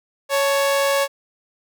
sawtooth tone pair together, 556 / 878.8 Hz, C#5 / A5, +5 / -2 cents, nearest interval minor sixth, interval 793 cents, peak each -13 / -24 dBFS, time 0.29-1.08 s, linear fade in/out 50 ms, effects none

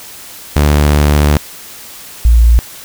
sawtooth / sine tone pair in turn, 73.7 / 57.76 Hz, D2 / A#1, +7 / -15 cents, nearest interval major third, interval 422 cents, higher first, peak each -3 dBFS, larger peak neither, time 0.56-1.37 / 2.25-2.59 s, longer first, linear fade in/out 0 ms, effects white hiss -32 dBFS RMS until 2.84 s

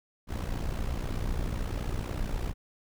brown noise with amplitude modulation, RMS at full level -28 dBFS, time 0.27-2.54 s, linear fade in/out 50 ms, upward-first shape sine, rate 59.9 Hz, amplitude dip 75%, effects none

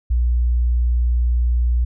sine tone, 60 Hz, B1, 49 cents flat, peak -14 dBFS, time 0.1-1.85 s, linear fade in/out 10 ms, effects none

